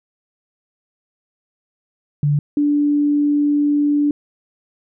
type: tone pair in turn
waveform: sine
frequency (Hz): 145.9 / 291.8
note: D3 / D4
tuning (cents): -11 / -11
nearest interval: octave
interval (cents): 1200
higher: second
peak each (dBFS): -13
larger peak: neither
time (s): 2.23-2.39 / 2.57-4.11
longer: second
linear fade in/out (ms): 2
effects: none